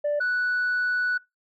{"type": "tone pair in turn", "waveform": "sine", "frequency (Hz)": [587.3, 1479.9], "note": ["D5", "F#6"], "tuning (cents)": [0, 0], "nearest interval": "octave + major third", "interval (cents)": 1600, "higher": "second", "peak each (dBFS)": -20, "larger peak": "neither", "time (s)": [[0.04, 0.2], [0.2, 1.18]], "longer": "second", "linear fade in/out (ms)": 10, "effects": ["noise-tail reverb RT60 0.2 s tail -23 dB re dry", "tanh soft clip ceiling -20 dBFS"]}